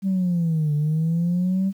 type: linear two-way sweep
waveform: sine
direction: down then up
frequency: 196 to 146.83 to 196 Hz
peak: -17 dBFS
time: 0.02-1.73 s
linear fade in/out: 50 ms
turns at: 0.74 s
effects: tanh soft clip ceiling -16 dBFS + 9-bit